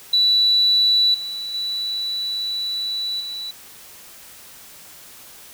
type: tone with level steps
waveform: sine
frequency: 3951 Hz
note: B7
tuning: in tune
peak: -13 / -26 / -22 / -27 dBFS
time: 0.13-3.51 s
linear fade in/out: 5 ms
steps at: 1.14 / 1.54 / 3.2 s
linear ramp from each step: 5 ms
effects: white hiss -43 dBFS RMS until 5.53 s